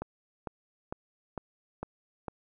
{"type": "click train", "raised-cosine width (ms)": 1, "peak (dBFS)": -21, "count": 6, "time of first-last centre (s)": [0.02, 2.282], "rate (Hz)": 2.21, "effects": []}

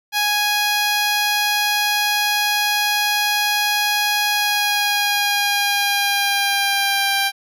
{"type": "tone with pitch glide", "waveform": "10% pulse", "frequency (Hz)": [830, 791.1], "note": ["G#5", "G5"], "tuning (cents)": [-1, 16], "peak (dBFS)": -8, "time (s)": [0.12, 7.32], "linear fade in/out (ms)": 50, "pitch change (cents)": -83, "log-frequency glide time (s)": [4.3, 7.19], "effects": []}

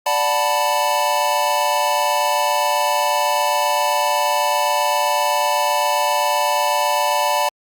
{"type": "chord", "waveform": "square", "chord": "B minor seventh", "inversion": "first", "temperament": "equal", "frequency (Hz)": [587.3, 740, 880, 987.8], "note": ["D5", "F#5", "A5", "B5"], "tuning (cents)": [0, 0, 0, 0], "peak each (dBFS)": [-23, -25, -21, -22], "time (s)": [0.06, 7.49], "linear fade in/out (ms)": 5, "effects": ["Opus 48 kbps"]}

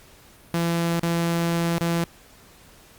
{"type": "tone with dropouts", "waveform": "sawtooth", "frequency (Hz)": 168.9, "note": "E3", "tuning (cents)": 42, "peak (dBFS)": -17, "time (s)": [0.54, 2.04], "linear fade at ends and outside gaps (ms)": 0, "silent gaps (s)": [[0.996, 1.032], [1.781, 1.81]], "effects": ["pink hiss -51 dBFS RMS until 2.98 s", "Opus 48 kbps"]}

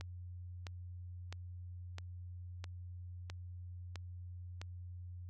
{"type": "click train", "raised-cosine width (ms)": 0.2, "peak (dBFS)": -28, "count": 8, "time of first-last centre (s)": [0.01, 4.615], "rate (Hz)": 1.52, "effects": ["added 89 Hz sine -45 dBFS peak until 5.29 s"]}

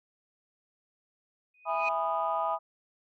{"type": "tone with exponential growth", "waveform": "sine", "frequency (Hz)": 2489, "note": "D#7", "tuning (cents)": 0, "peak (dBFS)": -25, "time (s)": [1.54, 1.89], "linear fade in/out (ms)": 5, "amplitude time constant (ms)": 74}
{"type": "chord", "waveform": "sine", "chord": "E major seventh", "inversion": "none", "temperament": "just", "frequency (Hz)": [659.3, 824.1, 988.9, 1236.1], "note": ["E5", "G#5", "B5", "D#6"], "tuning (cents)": [0, -14, 2, -12], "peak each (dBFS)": -32, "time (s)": [1.65, 2.59], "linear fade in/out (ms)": 50}
{"effects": ["tanh soft clip ceiling -18 dBFS"]}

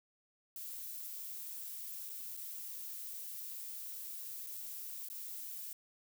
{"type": "noise with dropouts", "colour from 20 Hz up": "violet", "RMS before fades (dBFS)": -45, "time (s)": [0.56, 5.73], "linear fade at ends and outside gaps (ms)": 1, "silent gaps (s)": [[2.095, 2.099], [2.367, 2.373], [4.465, 4.469], [5.087, 5.1]], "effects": []}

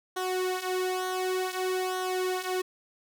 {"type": "tone with flanger", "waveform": "sawtooth", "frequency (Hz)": 370, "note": "F#4", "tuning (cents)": 0, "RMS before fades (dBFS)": -30, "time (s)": [0.16, 2.62], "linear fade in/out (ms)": 10, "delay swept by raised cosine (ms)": [0.41, 5.01], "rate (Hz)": 0.55, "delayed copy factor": -0.75, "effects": []}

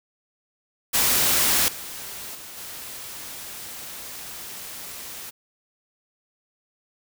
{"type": "noise with level steps", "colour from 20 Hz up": "white", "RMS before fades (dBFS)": [-20, -36, -40, -37], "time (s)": [0.93, 5.31], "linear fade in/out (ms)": 20, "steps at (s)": [1.68, 2.35, 2.57], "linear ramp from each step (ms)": 2, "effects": []}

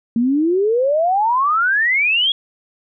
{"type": "exponential sweep", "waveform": "sine", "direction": "up", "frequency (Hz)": [225.8, 3363], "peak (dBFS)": -13, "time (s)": [0.16, 2.32], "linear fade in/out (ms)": 2, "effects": []}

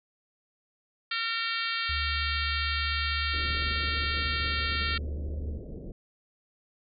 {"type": "harmonic tone", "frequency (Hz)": 457.2, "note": "A#4", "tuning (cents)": -34, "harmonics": [3, 4, 5, 6, 7, 8, 9, 10], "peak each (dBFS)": [-34, -35, -36, -37, -37, -38, -39, -39], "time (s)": [1.11, 4.98], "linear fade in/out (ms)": 5}
{"type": "tone with pitch glide", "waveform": "sine", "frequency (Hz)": [73.42, 73.97], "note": ["D2", "D2"], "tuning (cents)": [0, 13], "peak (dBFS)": -31, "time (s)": [1.89, 5.58], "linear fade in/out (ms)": 5, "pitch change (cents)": 13, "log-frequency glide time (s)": [2.57, 4.89]}
{"type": "low-pass noise", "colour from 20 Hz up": "pink", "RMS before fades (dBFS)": -41, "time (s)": [3.33, 5.92], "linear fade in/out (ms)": 2, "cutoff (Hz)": 560, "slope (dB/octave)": 48}
{"effects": []}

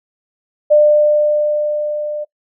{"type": "tone with level ramp", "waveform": "sine", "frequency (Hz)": 598, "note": "D5", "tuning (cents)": 31, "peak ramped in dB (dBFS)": [-5, -20], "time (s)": [0.7, 2.25], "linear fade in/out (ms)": 20, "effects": ["noise-tail reverb RT60 0.1 s tail -22 dB re dry"]}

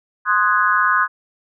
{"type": "chord", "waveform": "sine", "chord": "Ab dominant seventh", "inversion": "first", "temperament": "equal", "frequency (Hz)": [1046.5, 1244.5, 1480, 1661.2], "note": ["C6", "Eb6", "Gb6", "Ab6"], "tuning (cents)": [0, 0, 0, 0], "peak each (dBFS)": [-19, -18, -18, -21], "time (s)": [0.25, 1.08], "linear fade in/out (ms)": 50, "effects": []}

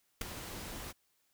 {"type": "noise with ADSR envelope", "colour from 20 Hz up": "pink", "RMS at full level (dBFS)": -30, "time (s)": [0.21, 0.93], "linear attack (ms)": 6, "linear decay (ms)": 4, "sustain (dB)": -14, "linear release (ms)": 27, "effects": ["white hiss -75 dBFS RMS until 1.33 s"]}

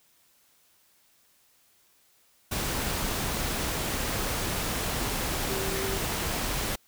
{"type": "tone in noise", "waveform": "sine", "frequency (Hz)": 387.5, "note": "G4", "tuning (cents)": -20, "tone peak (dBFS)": -33, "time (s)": [5.49, 5.98], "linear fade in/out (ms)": 10, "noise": "pink", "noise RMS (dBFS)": -30, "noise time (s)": [2.51, 6.76], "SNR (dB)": -6, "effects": ["white hiss -64 dBFS RMS until 6.87 s"]}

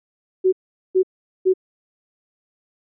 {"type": "tone bursts", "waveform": "sine", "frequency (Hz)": 374.2, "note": "F#4", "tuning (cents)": 20, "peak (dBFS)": -12, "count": 3, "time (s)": [0.44, 1.538], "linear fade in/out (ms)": 20, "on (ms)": 86, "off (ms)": 420, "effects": []}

